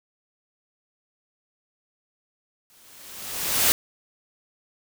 white noise with exponential growth, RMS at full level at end -17 dBFS, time 2.7-3.72 s, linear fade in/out 0 ms, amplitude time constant 220 ms, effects none

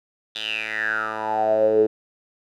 10% pulse tone with band-pass filter sweep, 109.1 Hz, A2, 14 cents flat, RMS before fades -22 dBFS, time 0.35-1.87 s, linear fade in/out 10 ms, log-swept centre 3500 to 390 Hz, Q 9.8, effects none

